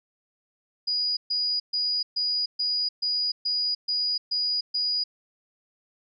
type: tone bursts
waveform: sine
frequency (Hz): 4906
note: D#8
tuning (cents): -25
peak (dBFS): -23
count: 10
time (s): 0.87-5.04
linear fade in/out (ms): 10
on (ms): 300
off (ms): 130
effects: none